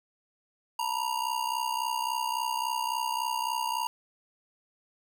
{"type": "ring-modulated tone", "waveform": "square", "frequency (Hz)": 939, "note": "A#5", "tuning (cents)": 12, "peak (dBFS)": -26, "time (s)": [0.79, 3.87], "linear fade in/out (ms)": 0, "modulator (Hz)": 31.8, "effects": []}